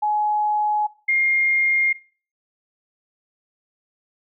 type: tone pair in turn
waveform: sine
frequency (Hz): 843 / 2124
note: G#5 / C7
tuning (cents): +26 / +25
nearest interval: octave + major third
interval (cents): 1599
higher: second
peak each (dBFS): -18 / -16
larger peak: second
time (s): 0.02-0.87 / 1.08-1.93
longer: neither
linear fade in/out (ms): 10
effects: noise-tail reverb RT60 0.4 s tail -19 dB re dry